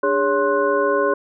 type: tone cluster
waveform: sine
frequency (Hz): 294.6 / 408.8 / 560 / 1056 / 1479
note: D4 / G#4 / C#5 / C6 / F#6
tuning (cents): +6 / -27 / +18 / +16 / -1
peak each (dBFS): -27 / -20 / -20 / -22 / -25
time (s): 0.03-1.14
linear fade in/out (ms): 5
effects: none